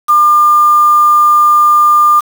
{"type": "tone with quantisation", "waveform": "sine", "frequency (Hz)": 1200, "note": "D6", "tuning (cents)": 37, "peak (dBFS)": -4, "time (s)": [0.08, 2.21], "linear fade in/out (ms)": 20, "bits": 4, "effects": []}